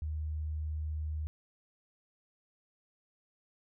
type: tone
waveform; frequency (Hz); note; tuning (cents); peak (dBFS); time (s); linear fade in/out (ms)
sine; 77; D#2; -17; -33; 0.02-1.27; 0
effects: none